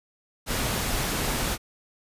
pink noise, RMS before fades -27 dBFS, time 0.46-1.58 s, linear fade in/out 50 ms, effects resampled to 32000 Hz

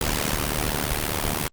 pink noise with amplitude modulation, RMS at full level -21 dBFS, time 0.01-1.48 s, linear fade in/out 2 ms, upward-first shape sine, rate 75 Hz, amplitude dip 90%, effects Opus 48 kbps

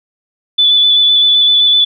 sine tone with vibrato, 3476 Hz, A7, 22 cents flat, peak -6 dBFS, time 0.58-1.85 s, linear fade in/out 10 ms, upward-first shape square, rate 7.8 Hz, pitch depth 11 cents each way, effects none

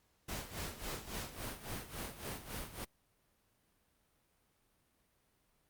pink noise with tremolo, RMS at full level -41 dBFS, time 0.28-2.85 s, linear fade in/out 10 ms, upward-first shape sine, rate 3.6 Hz, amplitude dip 75%, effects pink hiss -75 dBFS RMS until 5.69 s + Opus 48 kbps

